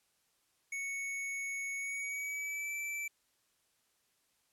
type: tone with pitch glide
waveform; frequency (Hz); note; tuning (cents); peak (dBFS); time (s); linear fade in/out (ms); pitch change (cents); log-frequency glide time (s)
square; 2217 to 2326; C#7 to D7; 0 to -17; -37; 0.72-3.08; 5; +83; 1.76-2.75
effects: white hiss -75 dBFS RMS until 4.52 s + low-pass 12000 Hz 12 dB/octave